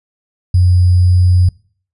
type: tone with sample-and-hold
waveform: sine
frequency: 90.1 Hz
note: F#2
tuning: 45 cents flat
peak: -6 dBFS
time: 0.54-1.49 s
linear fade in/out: 5 ms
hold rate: 4900 Hz
effects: noise-tail reverb RT60 0.5 s tail -24 dB re dry + resampled to 24000 Hz